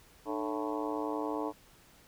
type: harmonic tone with a mistuned harmonic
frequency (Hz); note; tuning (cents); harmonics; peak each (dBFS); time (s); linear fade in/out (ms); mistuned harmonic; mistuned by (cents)
110; A2; 0; 3 / 4 / 5 / 6 / 7 / 8 / 9 / 10; -36 / -38 / -42 / -42 / -45 / -41 / -42 / -45; 0.25-1.53; 50; 3; -150
effects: pink hiss -60 dBFS RMS until 2.07 s